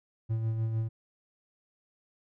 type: tone with tremolo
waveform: triangle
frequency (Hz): 112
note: A2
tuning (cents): +31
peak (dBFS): -24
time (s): 0.29-0.89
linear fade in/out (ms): 20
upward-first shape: sine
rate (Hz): 6.6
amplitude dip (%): 40
effects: none